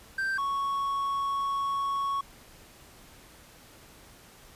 triangle tone pair in turn, 1568 / 1108.7 Hz, G6 / C#6, 0 / 0 cents, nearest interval tritone, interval 600 cents, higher first, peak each -25 dBFS, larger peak neither, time 0.18-0.38 / 0.38-2.21 s, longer second, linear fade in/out 5 ms, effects pink hiss -53 dBFS RMS until 4.55 s + resampled to 32000 Hz

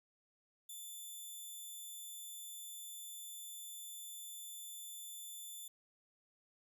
5% pulse tone, 3520 Hz, A7, in tune, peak -39 dBFS, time 0.69-5.68 s, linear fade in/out 5 ms, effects none

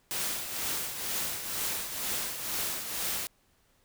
white noise with tremolo, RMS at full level -31 dBFS, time 0.11-3.27 s, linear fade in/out 0 ms, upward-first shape triangle, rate 2.1 Hz, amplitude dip 60%, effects pink hiss -68 dBFS RMS until 3.84 s

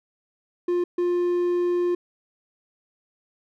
triangle tone bursts at uneven times, 352.5 Hz, F4, 16 cents sharp, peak -18 dBFS, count 2, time 0.68-0.84 / 0.98-1.95 s, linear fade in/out 5 ms, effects none

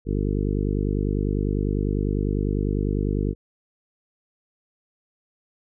harmonic tone, 50 Hz, G1, 35 cents sharp, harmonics 1 / 2 / 3 / 4 / 5 / 6 / 7 / 8 / 9, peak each -25 / -28 / -30 / -31 / -32 / -33 / -33 / -34 / -35 dBFS, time 0.05-3.35 s, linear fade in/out 50 ms, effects none

